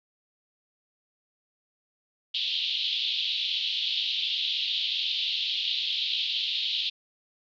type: band-pass noise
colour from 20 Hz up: pink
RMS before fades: -29 dBFS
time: 2.34-6.9 s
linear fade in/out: 10 ms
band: 3000 to 4000 Hz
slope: 48 dB/octave
effects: none